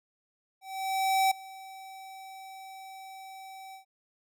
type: tone with ADSR envelope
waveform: square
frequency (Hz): 768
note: G5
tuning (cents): -36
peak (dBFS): -22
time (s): 0.61-3.85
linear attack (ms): 700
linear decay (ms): 7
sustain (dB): -22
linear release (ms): 110
effects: none